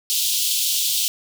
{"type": "high-pass noise", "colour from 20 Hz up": "pink", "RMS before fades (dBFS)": -21, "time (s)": [0.1, 1.08], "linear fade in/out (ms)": 0, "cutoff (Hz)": 3000, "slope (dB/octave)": 48, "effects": []}